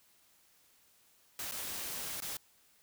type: noise with dropouts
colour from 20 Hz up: white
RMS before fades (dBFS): -40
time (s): 1.39-2.37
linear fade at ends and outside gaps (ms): 2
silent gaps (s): 1.513-1.52 / 2.204-2.221
effects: white hiss -67 dBFS RMS until 2.82 s